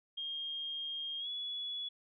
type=tone with pitch glide; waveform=sine; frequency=3227 to 3395 Hz; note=G7 to G#7; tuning=+50 to +37 cents; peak=-37 dBFS; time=0.17-1.89 s; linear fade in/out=10 ms; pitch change=+87 cents; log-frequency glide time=1.19-1.28 s; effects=none